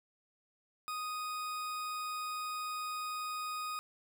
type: tone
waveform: 40% pulse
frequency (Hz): 1244.5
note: D#6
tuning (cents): 0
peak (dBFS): -36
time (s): 0.88-3.79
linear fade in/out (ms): 0
effects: none